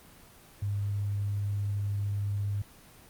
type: tone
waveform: sine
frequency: 101.3 Hz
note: G#2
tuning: 43 cents flat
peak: -28 dBFS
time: 0.62-2.62 s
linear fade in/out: 5 ms
effects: pink hiss -54 dBFS RMS until 3.09 s + Opus 24 kbps